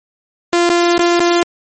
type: tone with dropouts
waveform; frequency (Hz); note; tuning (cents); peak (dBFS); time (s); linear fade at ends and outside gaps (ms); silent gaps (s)
sawtooth; 345.9; F4; -17; -6; 0.53-1.43; 1; 0.693-0.699 / 0.98-0.992 / 1.196-1.202
effects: MP3 32 kbps